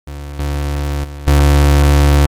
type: tone with level steps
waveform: 35% pulse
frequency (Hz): 71.9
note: D2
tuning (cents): -36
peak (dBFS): -23 / -14 / -24 / -5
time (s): 0.07-2.26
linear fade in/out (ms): 5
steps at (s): 0.39 / 1.04 / 1.27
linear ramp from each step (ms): 5
effects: MP3 96 kbps